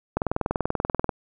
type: click train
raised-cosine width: 1 ms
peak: -9 dBFS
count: 20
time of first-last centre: 0.17-1.092 s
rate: 20.6 Hz
effects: none